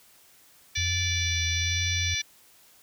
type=harmonic tone; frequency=582 Hz; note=D5; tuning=16 cents flat; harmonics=3 / 4 / 5 / 6 / 7 / 8 / 9 / 10; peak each=-37 / -31 / -41 / -31 / -37 / -42 / -42 / -33 dBFS; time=0.75-2.22 s; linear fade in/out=10 ms
type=tone with vibrato; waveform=sine; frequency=87.31 Hz; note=F2; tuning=in tune; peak=-28 dBFS; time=0.77-2.15 s; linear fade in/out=10 ms; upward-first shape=triangle; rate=1.1 Hz; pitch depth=61 cents each way
effects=white hiss -57 dBFS RMS until 2.82 s